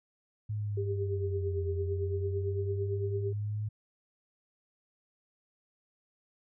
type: linear two-way sweep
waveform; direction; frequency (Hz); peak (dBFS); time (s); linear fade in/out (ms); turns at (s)
sine; down then up; 106.8 to 87.31 to 106.8; -31; 0.49-3.69; 10; 1.67
type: tone with tremolo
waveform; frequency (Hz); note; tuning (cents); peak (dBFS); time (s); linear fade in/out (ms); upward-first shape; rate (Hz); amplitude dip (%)
sine; 397.9; G4; +26; -30; 0.77-3.33; 5; triangle; 8.9; 75
effects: none